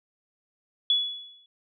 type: tone with exponential decay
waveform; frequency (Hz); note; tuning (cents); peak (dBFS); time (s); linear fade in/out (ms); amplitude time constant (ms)
sine; 3400; G#7; +40; -17; 0.9-1.46; 2; 120
effects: none

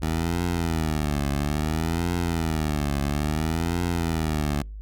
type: tone with vibrato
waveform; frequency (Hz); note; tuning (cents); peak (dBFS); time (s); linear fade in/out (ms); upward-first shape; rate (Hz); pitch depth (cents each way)
15% pulse; 78.5; D#2; +16; -17; 0.02-4.62; 5; triangle; 0.59; 200
effects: added 51 Hz sine -34 dBFS peak until 4.81 s + Opus 48 kbps

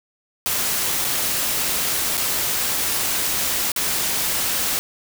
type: noise with dropouts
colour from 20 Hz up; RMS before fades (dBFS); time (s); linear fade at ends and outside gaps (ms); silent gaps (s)
white; -22; 0.46-4.79; 0; 1.044-1.048 / 2.171-2.177 / 3.718-3.762
effects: none

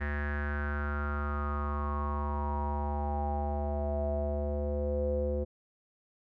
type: tone with low-pass filter sweep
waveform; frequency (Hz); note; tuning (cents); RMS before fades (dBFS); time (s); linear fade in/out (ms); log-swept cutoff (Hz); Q
square; 73; D2; -10; -32; 0-5.45; 20; 1800 to 470; 8.4
effects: none

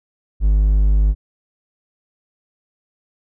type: tone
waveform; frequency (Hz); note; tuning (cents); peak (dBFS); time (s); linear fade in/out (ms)
triangle; 51; G#1; -31; -9; 0.4-1.15; 50
effects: none

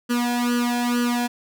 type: tone with flanger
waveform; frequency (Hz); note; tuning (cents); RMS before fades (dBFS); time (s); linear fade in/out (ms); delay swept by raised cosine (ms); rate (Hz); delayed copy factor
sawtooth; 241.7; B3; -37; -22; 0.09-1.28; 20; 0.66 to 1.22; 2.2; +1
effects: none

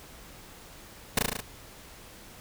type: noise with echo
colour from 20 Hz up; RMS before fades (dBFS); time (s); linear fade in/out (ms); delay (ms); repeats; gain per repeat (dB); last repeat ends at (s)
pink; -22; 1.17-1.19; 5; 36; 6; -2; 1.406
effects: pink hiss -49 dBFS RMS until 2.4 s

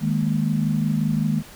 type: chord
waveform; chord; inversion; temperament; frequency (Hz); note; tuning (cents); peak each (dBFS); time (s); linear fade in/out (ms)
sine; D# suspended fourth; none; equal; 155.56 / 207.7 / 233.1; D#3 / G#3 / A#3; 0 / 0 / 0; -22 / -23 / -25; 0-1.43; 50
effects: pink hiss -44 dBFS RMS until 1.55 s

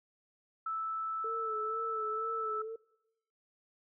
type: tone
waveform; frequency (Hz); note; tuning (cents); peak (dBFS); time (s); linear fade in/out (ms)
sine; 1315; E6; -5; -33; 0.66-2.62; 5
type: tone with vibrato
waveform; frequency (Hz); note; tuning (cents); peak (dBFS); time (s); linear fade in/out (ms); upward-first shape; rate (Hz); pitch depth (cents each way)
sine; 442.1; A4; +8; -38; 1.24-2.76; 5; sine; 2.1; 53
effects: noise-tail reverb RT60 0.9 s tail -23 dB re dry

